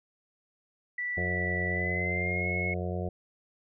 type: tone with pitch glide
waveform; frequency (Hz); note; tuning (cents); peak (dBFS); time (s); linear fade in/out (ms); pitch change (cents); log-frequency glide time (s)
sine; 1965 to 2180; B6 to C#7; -9 to -29; -30; 0.98-2.74; 5; +180; 1.69-2.49
type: harmonic tone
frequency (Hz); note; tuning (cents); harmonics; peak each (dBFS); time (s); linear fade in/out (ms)
89.7; F2; +47; 1 / 2 / 4 / 5 / 6 / 7 / 8; -33 / -36 / -39 / -40 / -41 / -41 / -42; 1.17-3.09; 5
effects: none